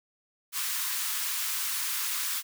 white high-pass noise, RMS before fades -31 dBFS, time 0.52-2.43 s, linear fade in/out 50 ms, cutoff 970 Hz, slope 48 dB/octave, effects none

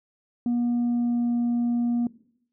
sine tone with pitch glide, 240 to 238.6 Hz, B3 to A#3, -49 to +41 cents, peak -19 dBFS, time 0.46-2.07 s, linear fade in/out 2 ms, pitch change -10 cents, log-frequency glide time 0.75-1.34 s, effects noise-tail reverb RT60 0.7 s tail -20 dB re dry + tanh soft clip ceiling -20 dBFS

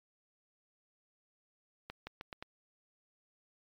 accelerating click train, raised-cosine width 0.3 ms, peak -26 dBFS, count 5, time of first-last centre 1.9-2.425 s, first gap 170 ms, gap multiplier 0.83, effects MP3 96 kbps

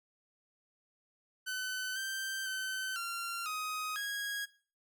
sawtooth tone with pitch steps, 1513 / 1563 / 1531 / 1378 / 1255 / 1647 Hz, F#6 / G6 / G6 / F6 / D#6 / G#6, +38 / -6 / -41 / -24 / +15 / -15 cents, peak -32 dBFS, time 1.46-4.46 s, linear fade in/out 20 ms, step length 500 ms, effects noise-tail reverb RT60 0.4 s tail -17 dB re dry

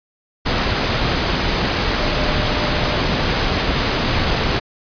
sine tone in noise, 600 Hz, D5, 37 cents sharp, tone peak -28 dBFS, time 1.97-3.02 s, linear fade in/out 20 ms, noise pink, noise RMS -18 dBFS, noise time 0.45-4.6 s, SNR -13 dB, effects resampled to 11025 Hz

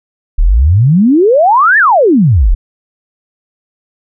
sine exponential two-way sweep, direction up then down, 33.86 to 1832 to 33.86 Hz, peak -4 dBFS, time 0.38-2.55 s, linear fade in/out 10 ms, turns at 1.78 s, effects none

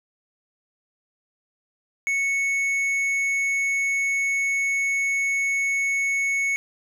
triangle tone with tanh clipping, 2210 Hz, C#7, 6 cents flat, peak -22 dBFS, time 2.07-6.56 s, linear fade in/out 0 ms, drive 11 dB, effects none

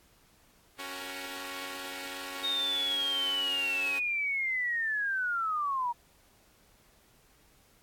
5% pulse chord, F# major, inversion second, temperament equal, 277.2 / 370 / 466.2 Hz, C#4 / F#4 / A#4, 0 / 0 / 0 cents, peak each -29 / -32 / -34 dBFS, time 0.78-4 s, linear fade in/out 20 ms
sine linear sweep, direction down, 3729 to 932.3 Hz, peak -28 dBFS, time 2.43-5.93 s, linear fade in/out 20 ms
effects pink hiss -63 dBFS RMS until 7.82 s + AAC 64 kbps

